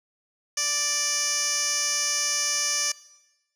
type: tone with band-pass filter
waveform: 15% pulse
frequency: 587.3 Hz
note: D5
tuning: in tune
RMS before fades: -26 dBFS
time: 0.57-2.92 s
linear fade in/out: 5 ms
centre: 5900 Hz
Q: 2.5
effects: noise-tail reverb RT60 1.0 s tail -19 dB re dry